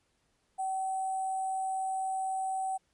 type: tone with sample-and-hold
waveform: sine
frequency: 762 Hz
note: G5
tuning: 49 cents flat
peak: -30 dBFS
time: 0.58-2.78 s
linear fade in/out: 20 ms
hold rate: 8820 Hz
effects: pink hiss -74 dBFS RMS until 2.93 s + resampled to 24000 Hz